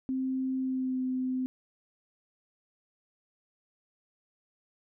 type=tone with pitch glide; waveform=sine; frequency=261.6 to 257 Hz; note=C4 to C4; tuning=0 to -31 cents; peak=-28 dBFS; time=0.09-1.46 s; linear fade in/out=0 ms; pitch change=-31 cents; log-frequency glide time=0.59-1.01 s; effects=none